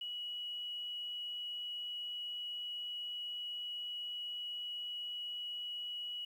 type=tone; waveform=sine; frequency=2924 Hz; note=F#7; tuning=21 cents flat; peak=-39 dBFS; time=0.01-6.25 s; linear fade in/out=5 ms; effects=11-bit